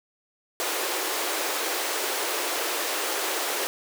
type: high-pass noise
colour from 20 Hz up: pink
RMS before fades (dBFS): -28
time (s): 0.6-3.67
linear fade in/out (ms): 0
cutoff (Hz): 330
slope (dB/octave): 48
effects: none